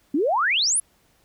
sine exponential sweep, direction up, 261.6 to 11175 Hz, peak -18 dBFS, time 0.14-0.8 s, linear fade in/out 5 ms, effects pink hiss -62 dBFS RMS until 1.24 s

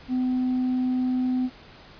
sine tone with tanh clipping, 254 Hz, B3, 49 cents sharp, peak -22 dBFS, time 0.08-1.5 s, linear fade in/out 50 ms, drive 1 dB, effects pink hiss -48 dBFS RMS until 1.99 s + resampled to 11025 Hz

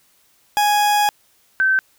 40% pulse / sine tone pair in turn, 830.6 / 1542.8 Hz, G#5 / G6, 0 / -28 cents, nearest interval major seventh, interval 1072 cents, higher second, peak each -13 dBFS, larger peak neither, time 0.57-1.09 / 1.6-1.79 s, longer first, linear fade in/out 0 ms, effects white hiss -58 dBFS RMS until 1.98 s

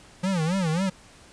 square tone with vibrato, 174.61 Hz, F3, in tune, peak -23 dBFS, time 0.23-0.9 s, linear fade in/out 10 ms, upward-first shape sine, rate 3.7 Hz, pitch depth 200 cents each way, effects pink hiss -51 dBFS RMS until 1.32 s + resampled to 22050 Hz

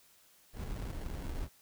brown noise with sample-and-hold, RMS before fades -39 dBFS, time 0.53-1.49 s, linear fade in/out 50 ms, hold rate 1225 Hz, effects white hiss -64 dBFS RMS until 1.61 s

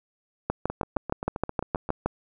two click trains, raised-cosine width 1 ms, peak -10 / -17 dBFS, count 11 / 10, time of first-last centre 0.5-2.06 / 0.7-1.89 s, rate 6.41 / 7.56 Hz, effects none

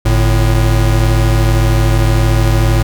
square tone pair together, 49.67 / 111.5 Hz, G1 / A2, +24 / +23 cents, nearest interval octave + major second, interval 1399 cents, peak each -12 dBFS, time 0.05-2.83 s, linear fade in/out 10 ms, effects none

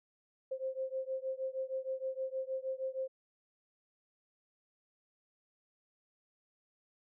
sine beating tone pair, 523.3 / 529.7 Hz, C5 / C5, 0 / +21 cents, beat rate 6.4 Hz, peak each -38 / -39 dBFS, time 0.51-3.08 s, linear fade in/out 10 ms, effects none

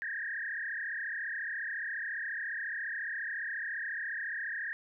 sine tone with frequency modulation, 1745 Hz, A6, 15 cents flat, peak -34 dBFS, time 0.02-4.73 s, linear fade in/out 0 ms, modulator 34.4 Hz, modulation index 4.2, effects none

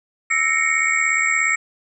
sine tone cluster, 1313 / 1861 / 2168 / 2245 / 7620 Hz, E6 / A#6 / C#7 / C#7 / A#8, -7 / -3 / -39 / +21 / +37 cents, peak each -26 / -23 / -21 / -20 / -27 dBFS, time 0.3-1.56 s, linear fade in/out 10 ms, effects none

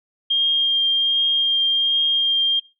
sine tone with vibrato, 3212 Hz, G7, 41 cents sharp, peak -15 dBFS, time 0.3-2.6 s, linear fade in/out 10 ms, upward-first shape triangle, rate 1.3 Hz, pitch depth 11 cents each way, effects noise-tail reverb RT60 0.3 s tail -22 dB re dry

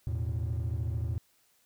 triangle chord, E suspended fourth, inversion none, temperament equal with one note detuned, 80.8 / 110 / 123.47 Hz, E2 / A2 / B2, -34 / 0 / 0 cents, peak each -30 / -30 / -35 dBFS, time 0.07-1.18 s, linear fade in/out 0 ms, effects tanh soft clip ceiling -23 dBFS + white hiss -68 dBFS RMS until 1.65 s

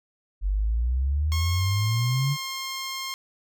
sine exponential sweep, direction up, 46.25 to 146.3 Hz, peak -21 dBFS, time 0.41-2.37 s, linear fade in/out 50 ms
10% pulse tone with pitch glide, 1081 to 1066.1 Hz, C#6 to C6, -44 to +32 cents, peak -22 dBFS, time 1.32-3.14 s, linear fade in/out 0 ms, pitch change -24 cents, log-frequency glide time 1.57-1.63 s
effects none

